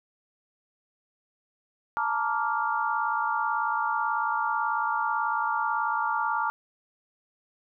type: chord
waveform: sine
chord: Bb major seventh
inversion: third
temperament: just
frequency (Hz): 874.1 / 932.3 / 1165.4 / 1398.5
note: A5 / Bb5 / D6 / F6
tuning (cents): -12 / 0 / -14 / +2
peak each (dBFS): -30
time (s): 1.97-6.5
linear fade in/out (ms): 0
effects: none